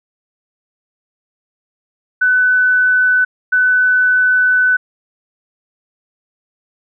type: tone bursts at uneven times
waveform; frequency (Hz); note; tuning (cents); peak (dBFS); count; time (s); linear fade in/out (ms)
sine; 1501; F#6; +24; -9; 2; 2.21-3.25 / 3.52-4.77; 10
effects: none